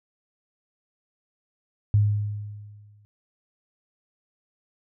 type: tone with exponential decay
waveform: sine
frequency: 103.9 Hz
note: G#2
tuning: 1 cent sharp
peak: -14 dBFS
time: 1.94-3.05 s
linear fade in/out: 0 ms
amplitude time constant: 240 ms
effects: none